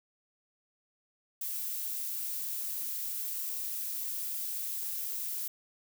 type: noise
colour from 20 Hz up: violet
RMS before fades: -36 dBFS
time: 1.41-5.48 s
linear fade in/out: 5 ms
effects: none